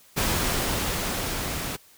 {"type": "noise with level ramp", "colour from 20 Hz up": "pink", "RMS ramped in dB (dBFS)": [-24, -31], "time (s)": [0.16, 1.77], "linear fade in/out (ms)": 20, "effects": ["white hiss -55 dBFS RMS until 1.97 s"]}